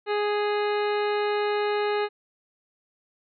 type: harmonic tone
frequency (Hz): 415.3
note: G#4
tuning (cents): 0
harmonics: 1 / 2 / 3 / 4 / 5 / 6 / 7 / 9 / 10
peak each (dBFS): -24 / -30 / -34 / -36 / -38 / -40 / -41 / -43 / -44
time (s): 0.06-2.09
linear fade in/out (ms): 50
effects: none